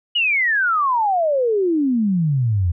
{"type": "exponential sweep", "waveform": "sine", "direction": "down", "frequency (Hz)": [2960, 82.41], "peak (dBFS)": -15, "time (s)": [0.15, 2.72], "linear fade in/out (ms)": 10, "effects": []}